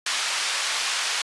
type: band-pass noise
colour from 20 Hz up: white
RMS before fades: -26 dBFS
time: 0.06-1.22 s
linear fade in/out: 5 ms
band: 970 to 5100 Hz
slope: 12 dB/octave
effects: resampled to 24000 Hz